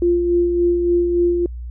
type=tone with tremolo; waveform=sine; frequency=348 Hz; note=F4; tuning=6 cents flat; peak=-12 dBFS; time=0.02-1.46 s; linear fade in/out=2 ms; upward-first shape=sine; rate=3.5 Hz; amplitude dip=40%; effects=added 60 Hz sine -27 dBFS peak until 1.7 s